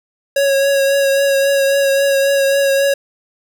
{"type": "tone with vibrato", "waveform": "square", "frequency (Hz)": 552, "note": "C#5", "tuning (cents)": -7, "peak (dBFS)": -12, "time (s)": [0.36, 2.94], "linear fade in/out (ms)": 5, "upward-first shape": "triangle", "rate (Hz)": 3.7, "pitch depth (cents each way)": 24, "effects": []}